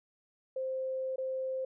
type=tone with dropouts; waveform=sine; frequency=523.3 Hz; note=C5; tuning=in tune; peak=-32 dBFS; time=0.56-1.65 s; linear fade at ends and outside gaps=5 ms; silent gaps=1.16-1.181 s; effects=none